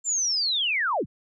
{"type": "linear sweep", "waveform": "sine", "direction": "down", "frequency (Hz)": [7350, 56.2], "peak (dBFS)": -22, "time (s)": [0.04, 1.06], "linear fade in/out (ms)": 50, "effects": []}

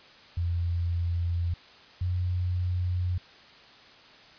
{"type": "tone pair in turn", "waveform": "sine", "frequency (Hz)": [86, 90.02], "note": ["F2", "F#2"], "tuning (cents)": [-26, -47], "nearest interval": "minor second", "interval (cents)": 79, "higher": "second", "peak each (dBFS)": -25, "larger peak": "neither", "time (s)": [[0.37, 1.54], [2.01, 3.18]], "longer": "neither", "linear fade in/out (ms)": 5, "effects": ["white hiss -52 dBFS RMS until 4.38 s", "resampled to 11025 Hz"]}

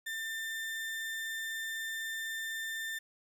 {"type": "tone", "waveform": "35% pulse", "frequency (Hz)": 1792, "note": "A6", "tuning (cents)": 31, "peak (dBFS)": -34, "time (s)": [0.06, 2.99], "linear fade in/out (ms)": 10, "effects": ["11-bit"]}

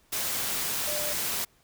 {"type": "tone in noise", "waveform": "sine", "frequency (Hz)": 597, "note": "D5", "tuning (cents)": 28, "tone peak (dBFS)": -34, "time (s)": [0.87, 1.13], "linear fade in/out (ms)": 10, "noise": "white", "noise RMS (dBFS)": -30, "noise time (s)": [0.12, 1.45], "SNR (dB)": -7, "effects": ["pink hiss -64 dBFS RMS until 1.63 s"]}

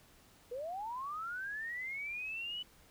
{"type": "linear sweep", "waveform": "sine", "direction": "up", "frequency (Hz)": [466.2, 2991], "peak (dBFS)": -38, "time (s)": [0.51, 2.63], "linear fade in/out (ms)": 10, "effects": ["pink hiss -63 dBFS RMS until 2.9 s"]}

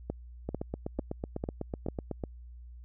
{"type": "two click trains", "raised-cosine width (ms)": 2, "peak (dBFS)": [-20, -19], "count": [15, 5], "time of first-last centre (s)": [[0.49, 2.238], [0.1, 1.886]], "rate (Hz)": [8.01, 2.24], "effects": ["added 60 Hz sine -45 dBFS peak until 2.84 s"]}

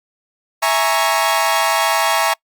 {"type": "chord", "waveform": "sawtooth", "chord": "A# half-diminished seventh", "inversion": "second", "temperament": "equal", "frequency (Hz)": [659.3, 830.6, 932.3, 1108.7], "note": ["E5", "G#5", "A#5", "C#6"], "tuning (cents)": [0, 0, 0, 0], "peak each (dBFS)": -16, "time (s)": [0.62, 2.34], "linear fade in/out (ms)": 10, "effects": ["noise-tail reverb RT60 0.1 s tail -26 dB re dry", "Opus 48 kbps"]}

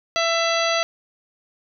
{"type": "harmonic tone", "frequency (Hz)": 667, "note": "E5", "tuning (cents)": 20, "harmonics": [1, 2, 3, 4, 5, 6, 7, 9], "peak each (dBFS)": [-22, -25, -27, -28, -29, -30, -30, -32], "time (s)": [0.16, 0.83], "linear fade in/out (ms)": 0, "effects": []}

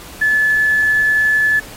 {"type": "tone with quantisation", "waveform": "sine", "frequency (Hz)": 1728, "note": "A6", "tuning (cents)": -32, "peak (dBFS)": -11, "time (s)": [0.21, 1.6], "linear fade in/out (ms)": 10, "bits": 6, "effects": ["pink hiss -36 dBFS RMS until 1.76 s", "AAC 48 kbps"]}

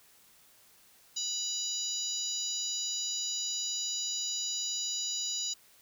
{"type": "harmonic tone", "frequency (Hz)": 979, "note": "B5", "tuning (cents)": -15, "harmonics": [3, 4, 5, 6, 7], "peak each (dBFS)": [-43, -37, -39, -42, -35], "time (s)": [1.16, 5.54], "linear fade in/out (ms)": 10, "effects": ["white hiss -61 dBFS RMS until 5.81 s"]}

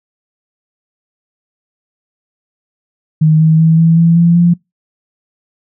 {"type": "tone with pitch steps", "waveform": "sine", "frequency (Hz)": [156.3, 158.94, 161.63, 164.36, 167.13, 169.95, 172.83], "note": ["D#3", "D#3", "E3", "E3", "E3", "F3", "F3"], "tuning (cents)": [8, 37, -34, -5, 24, -47, -18], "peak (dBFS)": -5, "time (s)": [3.21, 4.54], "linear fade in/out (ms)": 10, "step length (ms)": 190, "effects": ["noise-tail reverb RT60 0.2 s tail -26 dB re dry"]}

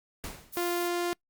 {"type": "noise with exponential decay", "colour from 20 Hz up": "pink", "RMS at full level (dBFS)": -36, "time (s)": [0.24, 0.66], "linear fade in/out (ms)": 0, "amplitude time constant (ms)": 90}
{"type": "noise", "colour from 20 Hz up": "violet", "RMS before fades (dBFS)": -39, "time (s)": [0.52, 0.89], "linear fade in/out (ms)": 20}
{"type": "tone", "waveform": "sawtooth", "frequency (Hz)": 349.2, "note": "F4", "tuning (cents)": 0, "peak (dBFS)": -24, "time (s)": [0.57, 1.13], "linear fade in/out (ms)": 0}
{"effects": ["noise-tail reverb RT60 0.1 s tail -26 dB re dry", "Opus 48 kbps"]}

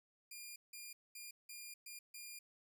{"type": "tone bursts at uneven times", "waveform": "10% pulse", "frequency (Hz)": 2409, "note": "D7", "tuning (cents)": 43, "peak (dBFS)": -40, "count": 6, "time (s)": [[0.31, 0.56], [0.73, 0.93], [1.15, 1.31], [1.49, 1.74], [1.86, 1.99], [2.14, 2.39]], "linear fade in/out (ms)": 5, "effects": []}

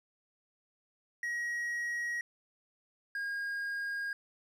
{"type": "tone pair in turn", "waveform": "triangle", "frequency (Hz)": [1900, 1626.1], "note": ["A#6", "G#6"], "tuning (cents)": [33, -37], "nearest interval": "minor third", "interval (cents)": 270, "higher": "first", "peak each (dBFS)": [-31, -32], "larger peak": "first", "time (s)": [[1.23, 2.21], [3.15, 4.13]], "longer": "neither", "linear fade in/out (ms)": 2, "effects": ["resampled to 32000 Hz"]}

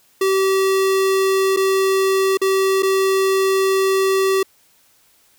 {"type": "tone with dropouts", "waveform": "square", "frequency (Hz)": 384.8, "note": "G4", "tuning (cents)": -32, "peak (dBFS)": -15, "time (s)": [0.21, 4.43], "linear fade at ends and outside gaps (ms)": 5, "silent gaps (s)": [[1.564, 1.57], [2.373, 2.415], [2.824, 2.83]], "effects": ["white hiss -56 dBFS RMS until 5.38 s"]}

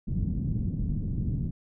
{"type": "low-pass noise", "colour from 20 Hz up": "white", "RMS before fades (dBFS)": -29, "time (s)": [0.07, 1.51], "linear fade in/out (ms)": 10, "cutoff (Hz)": 190, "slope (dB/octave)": 24, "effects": []}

